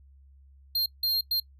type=tone bursts at uneven times; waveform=square; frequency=4202 Hz; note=C8; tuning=7 cents sharp; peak=-24 dBFS; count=3; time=0.75-0.86 / 1.03-1.21 / 1.31-1.4 s; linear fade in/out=5 ms; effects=noise-tail reverb RT60 0.1 s tail -21 dB re dry + added 68 Hz sine -52 dBFS peak until 1.59 s